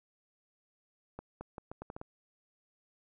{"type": "accelerating click train", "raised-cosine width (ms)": 1, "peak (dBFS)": -28, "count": 8, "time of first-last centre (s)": [1.19, 2.014], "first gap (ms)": 220, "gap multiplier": 0.78, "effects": []}